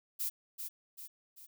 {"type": "noise with echo", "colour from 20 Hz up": "violet", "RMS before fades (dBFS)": -35, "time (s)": [0.19, 0.3], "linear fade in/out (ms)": 20, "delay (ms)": 390, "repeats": 3, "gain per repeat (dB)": -6, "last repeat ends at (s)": 1.47, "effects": []}